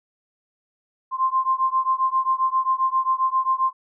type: beating tone pair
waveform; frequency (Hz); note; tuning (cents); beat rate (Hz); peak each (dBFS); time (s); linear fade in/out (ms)
sine; 1046.5 / 1054; C6 / C6; 0 / +12; 7.5; -21 / -22; 1.11-3.73; 50
effects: none